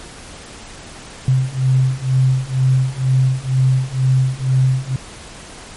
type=beating tone pair; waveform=sine; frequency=129.4 / 131.5 Hz; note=C3 / C3; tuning=-19 / +9 cents; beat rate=2.1 Hz; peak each=-16 / -15 dBFS; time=1.28-4.96 s; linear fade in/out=2 ms; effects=pink hiss -36 dBFS RMS until 5.76 s + MP3 48 kbps